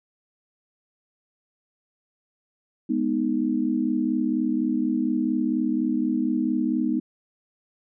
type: chord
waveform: sine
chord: G# minor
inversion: none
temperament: equal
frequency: 207.7 / 246.9 / 311.1 Hz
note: G#3 / B3 / D#4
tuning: 0 / 0 / 0 cents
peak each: -28 / -24 / -25 dBFS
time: 2.89-7 s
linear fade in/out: 10 ms
effects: none